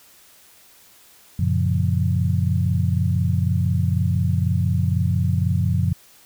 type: chord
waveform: sine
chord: Gb major seventh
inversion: none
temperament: equal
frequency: 92.5 / 116.54 / 138.59 / 174.61 Hz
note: Gb2 / Bb2 / Db3 / F3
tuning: 0 / 0 / 0 / 0 cents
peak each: -20 / -24 / -24 / -24 dBFS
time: 1.39-5.93 s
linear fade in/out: 5 ms
effects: white hiss -51 dBFS RMS until 6.25 s